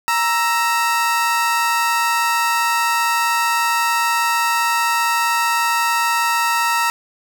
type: tone pair together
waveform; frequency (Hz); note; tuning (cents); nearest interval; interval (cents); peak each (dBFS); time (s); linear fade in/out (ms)
30% pulse; 935.5 / 1323; A#5 / E6; +6 / +6; tritone; 600; -15 / -17; 0.08-6.9; 0
effects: none